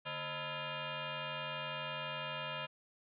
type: tone with frequency modulation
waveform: sine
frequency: 912 Hz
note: A#5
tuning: 38 cents flat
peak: -38 dBFS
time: 0.05-2.67 s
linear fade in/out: 20 ms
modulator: 382 Hz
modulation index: 6.1
effects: none